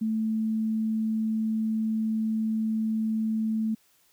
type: tone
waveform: sine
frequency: 220 Hz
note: A3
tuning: in tune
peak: -24 dBFS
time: 0.01-3.75 s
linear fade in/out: 10 ms
effects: white hiss -64 dBFS RMS until 4.12 s

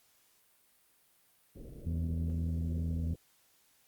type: low-pass noise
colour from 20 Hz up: pink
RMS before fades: -48 dBFS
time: 1.55-3.16 s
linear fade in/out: 10 ms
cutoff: 560 Hz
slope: 48 dB/octave
type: harmonic tone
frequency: 82.41 Hz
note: E2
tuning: in tune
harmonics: 1 / 2 / 3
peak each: -32 / -38 / -42 dBFS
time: 1.86-3.14 s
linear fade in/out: 5 ms
effects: white hiss -68 dBFS RMS until 3.87 s + Opus 48 kbps

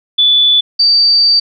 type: tone pair in turn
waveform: sine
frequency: 3469 / 4631 Hz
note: A7 / D8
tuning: -25 / -25 cents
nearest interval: perfect fourth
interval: 500 cents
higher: second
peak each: -6 dBFS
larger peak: neither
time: 0.18-0.61 / 0.79-1.4 s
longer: second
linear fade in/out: 10 ms
effects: none

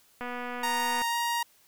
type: click train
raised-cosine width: 0.5 ms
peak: -22 dBFS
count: 199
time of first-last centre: 0.21-1.018 s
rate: 245 Hz
type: tone with pitch glide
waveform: sawtooth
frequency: 932.3 to 941.5 Hz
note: A#5 to A#5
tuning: 0 to +17 cents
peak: -23 dBFS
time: 0.63-1.43 s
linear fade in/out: 5 ms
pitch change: +17 cents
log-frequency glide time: 1.08-1.16 s
effects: white hiss -62 dBFS RMS until 1.67 s

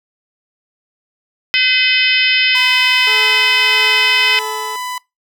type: harmonic tone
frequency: 510 Hz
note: C5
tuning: 44 cents flat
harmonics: 3 / 4 / 5 / 6 / 7 / 8 / 9 / 10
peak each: -23 / -15 / -16 / -16 / -24 / -28 / -29 / -20 dBFS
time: 1.54-4.39 s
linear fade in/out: 0 ms
type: tone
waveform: sawtooth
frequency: 998 Hz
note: B5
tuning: 18 cents sharp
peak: -18 dBFS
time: 2.55-4.98 s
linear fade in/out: 2 ms
type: tone with tremolo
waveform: 20% pulse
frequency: 433.2 Hz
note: A4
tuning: 27 cents flat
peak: -18 dBFS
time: 3.07-4.76 s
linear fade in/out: 2 ms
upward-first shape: triangle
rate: 1.6 Hz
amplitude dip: 60%
effects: noise-tail reverb RT60 0.2 s tail -23 dB re dry

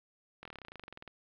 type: slowing click train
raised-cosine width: 0.3 ms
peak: -30 dBFS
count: 19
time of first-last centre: 0.43-1.077 s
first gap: 23 ms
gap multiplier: 1.05
effects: low-pass 4000 Hz 12 dB/octave + 11-bit

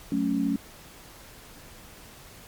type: chord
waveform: sine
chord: F# minor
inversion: none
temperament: equal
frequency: 185 / 220 / 277.2 Hz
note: F#3 / A3 / C#4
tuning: 0 / 0 / 0 cents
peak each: -30 / -28 / -25 dBFS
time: 0.12-0.56 s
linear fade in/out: 2 ms
effects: pink hiss -48 dBFS RMS until 2.47 s + MP3 96 kbps

